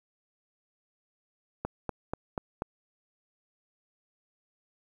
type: click train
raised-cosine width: 1 ms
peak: -17 dBFS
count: 5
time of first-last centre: 1.65-2.621 s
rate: 4.12 Hz
effects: 9-bit